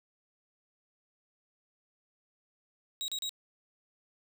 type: tone bursts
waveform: 35% pulse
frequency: 3819 Hz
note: A#7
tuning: 41 cents sharp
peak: -31 dBFS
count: 3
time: 3.01-3.293 s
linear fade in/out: 0 ms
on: 71 ms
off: 35 ms
effects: none